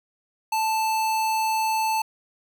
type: tone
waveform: square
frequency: 880 Hz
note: A5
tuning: in tune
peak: -22 dBFS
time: 0.52-2.02 s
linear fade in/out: 5 ms
effects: none